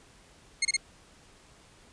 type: tone bursts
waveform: 15% pulse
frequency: 2151 Hz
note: C7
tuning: 47 cents sharp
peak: -17 dBFS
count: 3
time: 0.62-0.767 s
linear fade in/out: 5 ms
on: 31 ms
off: 27 ms
effects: pink hiss -57 dBFS RMS until 1.92 s + resampled to 22050 Hz